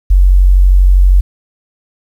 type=tone; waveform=sine; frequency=46.25 Hz; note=F#1; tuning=in tune; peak=-3 dBFS; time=0.1-1.21 s; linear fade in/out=10 ms; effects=7-bit